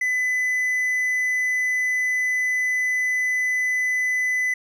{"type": "tone", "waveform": "triangle", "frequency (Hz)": 2005, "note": "B6", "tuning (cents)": 26, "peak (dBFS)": -18, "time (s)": [0.01, 4.54], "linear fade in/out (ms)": 5, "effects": []}